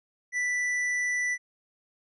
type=tone with hard clipping; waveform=sine; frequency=1975.5 Hz; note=B6; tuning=in tune; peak=-27 dBFS; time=0.32-1.38 s; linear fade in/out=50 ms; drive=7 dB; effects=resampled to 24000 Hz